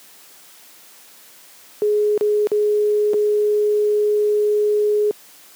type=tone with dropouts; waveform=sine; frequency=419 Hz; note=G#4; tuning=15 cents sharp; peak=-14 dBFS; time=1.82-5.11 s; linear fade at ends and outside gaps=0 ms; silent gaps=2.177-2.21 / 2.471-2.517 / 3.134-3.141 s; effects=white hiss -46 dBFS RMS until 5.55 s + high-pass 200 Hz 12 dB/octave